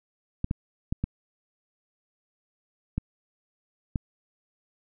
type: clicks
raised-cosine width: 5 ms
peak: -14 dBFS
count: 6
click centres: 0.444 / 0.511 / 0.925 / 1.04 / 2.98 / 3.958 s
effects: none